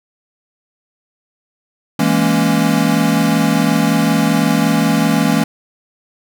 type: chord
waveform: square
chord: A# half-diminished seventh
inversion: second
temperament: equal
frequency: 164.81 / 207.7 / 233.1 / 277.2 Hz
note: E3 / G#3 / A#3 / C#4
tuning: 0 / 0 / 0 / 0 cents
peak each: -18 dBFS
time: 1.99-5.44 s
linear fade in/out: 5 ms
effects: none